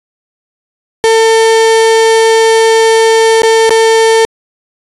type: tone with dropouts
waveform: 35% pulse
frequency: 448.7 Hz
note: A4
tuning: 34 cents sharp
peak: -3 dBFS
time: 1.04-4.25 s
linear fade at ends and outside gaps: 0 ms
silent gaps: 3.42-3.433 / 3.694-3.706 s
effects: resampled to 24000 Hz